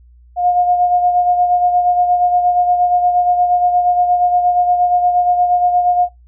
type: beating tone pair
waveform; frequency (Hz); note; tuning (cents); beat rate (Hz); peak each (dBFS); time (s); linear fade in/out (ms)
sine; 713 / 721.5; F5 / F#5; +36 / -44; 8.5; -11 / -20; 0.36-6.09; 50
effects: noise-tail reverb RT60 0.2 s tail -25 dB re dry + added 60 Hz sine -42 dBFS peak until 6.27 s